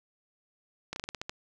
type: slowing click train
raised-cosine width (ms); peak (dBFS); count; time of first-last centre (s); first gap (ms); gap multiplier
0.2; -18; 8; 0.93-1.295; 31; 1.17
effects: none